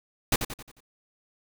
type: noise with echo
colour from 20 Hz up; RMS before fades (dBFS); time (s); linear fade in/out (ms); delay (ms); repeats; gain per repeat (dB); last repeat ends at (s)
pink; -22; 0.32-0.36; 5; 89; 5; -7; 0.805
effects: none